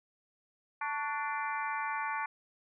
harmonic tone with a mistuned harmonic, 294.3 Hz, D4, 4 cents sharp, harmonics 3 / 4 / 5 / 6 / 7 / 8, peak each -36 / -38 / -40 / -42 / -43 / -44 dBFS, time 0.81-2.26 s, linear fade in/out 5 ms, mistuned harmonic 4, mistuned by -75 cents, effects none

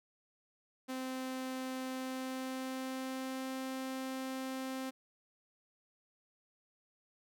sawtooth tone with pitch glide, 259.5 to 262.5 Hz, C4 to C4, -14 to +6 cents, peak -34 dBFS, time 0.88-4.91 s, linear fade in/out 20 ms, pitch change +20 cents, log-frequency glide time 1.9-3.47 s, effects none

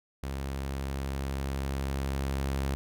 sawtooth tone with level ramp, 68 Hz, C#2, 33 cents flat, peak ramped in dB -29 to -24 dBFS, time 0.23-2.75 s, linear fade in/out 0 ms, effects none

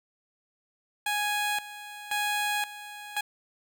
15% pulse tone with tremolo, 830.6 Hz, G#5, in tune, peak -20 dBFS, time 1.06-3.21 s, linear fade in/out 5 ms, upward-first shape square, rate 0.95 Hz, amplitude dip 80%, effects none

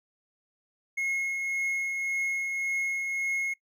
triangle tone with tremolo, 2165 Hz, C#7, 41 cents flat, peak -24 dBFS, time 0.97-3.54 s, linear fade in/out 10 ms, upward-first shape triangle, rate 1.8 Hz, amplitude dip 35%, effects noise-tail reverb RT60 0.1 s tail -20 dB re dry

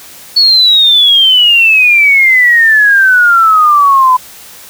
sine exponential sweep, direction down, 4435 to 1000 Hz, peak -3 dBFS, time 0.36-4.17 s, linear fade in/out 10 ms, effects white hiss -33 dBFS RMS until 4.69 s

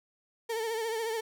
35% pulse tone with vibrato, 450.1 Hz, A4, 39 cents sharp, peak -29 dBFS, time 0.49-1.21 s, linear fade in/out 10 ms, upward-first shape triangle, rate 14 Hz, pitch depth 73 cents each way, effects none

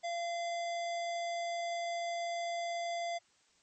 square tone, 686 Hz, F5, 31 cents flat, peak -35 dBFS, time 0.03-3.19 s, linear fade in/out 20 ms, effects white hiss -69 dBFS RMS until 3.62 s + MP3 32 kbps

